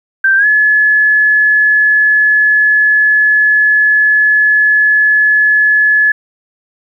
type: tone with pitch glide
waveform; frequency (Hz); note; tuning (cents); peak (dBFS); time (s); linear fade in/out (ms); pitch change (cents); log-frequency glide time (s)
sine; 1568 to 1709.9; G6 to A6; 0 to -50; -6; 0.24-6.12; 5; +150; 0.37-0.46
effects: 8-bit